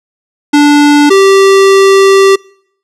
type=tone pair in turn; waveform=square; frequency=292 / 389.8 Hz; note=D4 / G4; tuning=-10 / -10 cents; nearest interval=perfect fourth; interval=500 cents; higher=second; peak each=-3 dBFS; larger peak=neither; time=0.53-1.1 / 1.1-2.36 s; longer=second; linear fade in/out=10 ms; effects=noise-tail reverb RT60 0.7 s tail -26 dB re dry + low-pass 8000 Hz 12 dB/octave